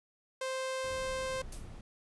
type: tone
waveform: sawtooth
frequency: 523.3 Hz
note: C5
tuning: in tune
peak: -30 dBFS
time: 0.41-1.42 s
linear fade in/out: 5 ms
type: noise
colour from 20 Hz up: brown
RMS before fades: -46 dBFS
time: 0.84-1.81 s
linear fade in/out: 2 ms
type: noise with exponential decay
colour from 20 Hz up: blue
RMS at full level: -41 dBFS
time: 1.52-1.74 s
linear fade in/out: 5 ms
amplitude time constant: 46 ms
effects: resampled to 24000 Hz